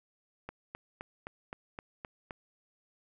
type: click train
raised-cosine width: 0.5 ms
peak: -25 dBFS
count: 8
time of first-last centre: 0.49-2.308 s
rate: 3.85 Hz
effects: none